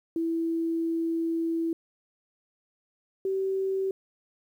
sine tone pair in turn, 330 / 384.3 Hz, E4 / G4, +2 / -34 cents, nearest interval minor third, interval 264 cents, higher second, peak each -25 dBFS, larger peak neither, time 0.16-1.73 / 3.25-3.91 s, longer first, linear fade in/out 2 ms, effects 10-bit

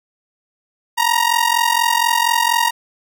sawtooth ring-modulated tone, 939 Hz, A#5, 12 cents sharp, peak -7 dBFS, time 0.97-2.71 s, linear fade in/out 20 ms, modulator 22.1 Hz, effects none

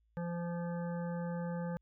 harmonic tone, 172.2 Hz, F3, 24 cents flat, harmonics 1 / 3 / 5 / 7 / 9 / 10, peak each -36 / -42 / -48 / -54 / -54 / -58 dBFS, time 0.17-1.77 s, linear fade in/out 0 ms, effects added 55 Hz sine -70 dBFS peak until 1.81 s

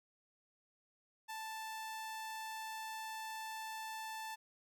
sawtooth tone, 881 Hz, A5, 2 cents sharp, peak -39 dBFS, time 1.28-4.36 s, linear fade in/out 20 ms, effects none

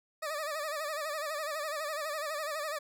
20% pulse tone with vibrato, 606 Hz, D#5, 46 cents flat, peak -29 dBFS, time 0.22-2.79 s, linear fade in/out 10 ms, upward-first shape sine, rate 12 Hz, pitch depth 97 cents each way, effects none

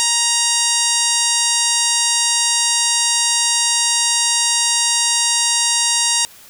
harmonic tone, 940 Hz, A#5, 14 cents sharp, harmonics 1 / 2 / 3 / 4 / 5 / 6 / 7 / 8 / 9 / 10, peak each -26 / -28 / -24 / -23 / -23 / -22 / -22 / -23 / -23 / -23 dBFS, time 0-6.25 s, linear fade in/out 0 ms, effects white hiss -43 dBFS RMS until 6.49 s

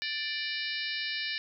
harmonic tone with a mistuned harmonic, 587.3 Hz, D5, in tune, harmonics 3 / 4 / 5 / 6 / 7 / 8 / 9, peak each -37 / -38 / -39 / -40 / -40 / -41 / -42 dBFS, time 0.02-1.38 s, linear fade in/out 0 ms, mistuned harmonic 6, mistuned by +86 cents, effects none

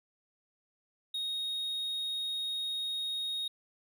triangle tone, 3737 Hz, A#7, 4 cents sharp, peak -31 dBFS, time 1.14-3.48 s, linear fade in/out 5 ms, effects none

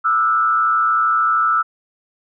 sine tone with frequency modulation, 1318.5 Hz, E6, in tune, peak -13 dBFS, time 0.04-1.63 s, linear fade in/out 20 ms, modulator 113 Hz, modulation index 0.74, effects none

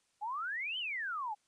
sine exponential two-way sweep, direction up then down, 801 to 3136 to 801 Hz, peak -35 dBFS, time 0.21-1.35 s, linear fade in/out 20 ms, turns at 0.78 s, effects white hiss -75 dBFS RMS until 1.47 s + resampled to 22050 Hz

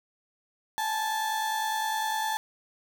35% pulse tone pair together, 827 / 876.9 Hz, G#5 / A5, -8 / -6 cents, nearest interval minor second, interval 102 cents, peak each -34 / -26 dBFS, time 0.78-2.37 s, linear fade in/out 0 ms, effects none

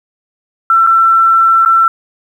sine tone with dropouts, 1343 Hz, E6, 32 cents sharp, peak -5 dBFS, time 0.7-1.88 s, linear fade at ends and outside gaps 2 ms, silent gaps 0.866-0.871 / 1.65-1.659 s, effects 7-bit

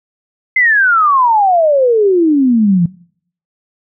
sine exponential sweep, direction down, 2093 to 166 Hz, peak -7 dBFS, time 0.56-2.86 s, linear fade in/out 5 ms, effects noise-tail reverb RT60 0.6 s tail -22 dB re dry

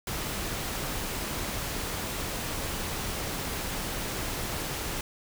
pink noise, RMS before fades -33 dBFS, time 0.07-5.01 s, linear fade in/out 2 ms, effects none

